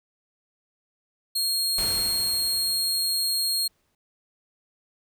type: tone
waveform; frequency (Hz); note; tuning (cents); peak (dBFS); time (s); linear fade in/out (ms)
sawtooth; 4257; C8; +29; -20; 1.35-3.68; 10
type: noise with exponential decay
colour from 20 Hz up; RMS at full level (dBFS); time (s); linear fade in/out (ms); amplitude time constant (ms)
pink; -33; 1.78-3.95; 2; 470
effects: none